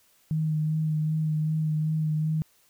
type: tone with vibrato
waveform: sine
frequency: 155.56 Hz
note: D#3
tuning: in tune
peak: -23 dBFS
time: 0.31-2.42 s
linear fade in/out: 0 ms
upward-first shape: sine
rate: 2.6 Hz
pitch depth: 19 cents each way
effects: white hiss -63 dBFS RMS until 2.69 s